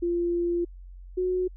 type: tone pair in turn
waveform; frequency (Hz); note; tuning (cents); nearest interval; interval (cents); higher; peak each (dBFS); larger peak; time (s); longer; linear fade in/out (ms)
sine; 345.7 / 366.3; F4 / F#4; -18 / -17; minor second; 101; second; -23; neither; 0.02-0.65 / 1.17-1.48; first; 10
effects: added 45 Hz sine -41 dBFS peak until 1.56 s